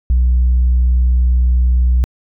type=tone; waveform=sine; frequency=61.74 Hz; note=B1; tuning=in tune; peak=-7 dBFS; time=0.1-2.04 s; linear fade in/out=0 ms; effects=tanh soft clip ceiling -7 dBFS